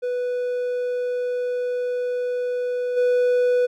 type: tone with level steps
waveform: triangle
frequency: 493.9 Hz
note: B4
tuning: in tune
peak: -20 / -14 dBFS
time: 0.02-3.67 s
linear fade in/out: 20 ms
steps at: 2.96 s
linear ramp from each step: 20 ms
effects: none